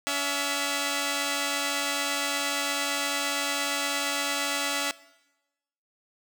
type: tone pair together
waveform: 5% pulse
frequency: 283.2 / 663.7 Hz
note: C#4 / E5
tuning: +37 / +12 cents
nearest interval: octave + minor third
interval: 1475 cents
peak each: -18 dBFS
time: 0.07-4.91 s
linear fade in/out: 0 ms
effects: noise-tail reverb RT60 1.0 s tail -20 dB re dry